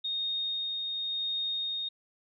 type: tone with tremolo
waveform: sine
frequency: 3704 Hz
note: A#7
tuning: 12 cents flat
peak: -29 dBFS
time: 0.04-1.89 s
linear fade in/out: 10 ms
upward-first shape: sine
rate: 0.93 Hz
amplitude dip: 25%
effects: none